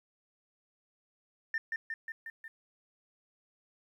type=tone with echo; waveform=sine; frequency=1800 Hz; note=A6; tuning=39 cents sharp; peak=-28 dBFS; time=1.54-1.58 s; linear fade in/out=2 ms; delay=180 ms; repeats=5; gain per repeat=-3 dB; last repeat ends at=2.48 s; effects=tanh soft clip ceiling -27 dBFS + 11-bit